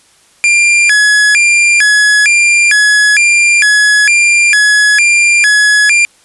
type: tone with vibrato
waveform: 45% pulse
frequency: 2008 Hz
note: B6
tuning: 28 cents sharp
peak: -5 dBFS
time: 0.44-6.05 s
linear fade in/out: 0 ms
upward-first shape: square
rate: 1.1 Hz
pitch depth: 300 cents each way
effects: white hiss -47 dBFS RMS until 6.24 s + resampled to 24000 Hz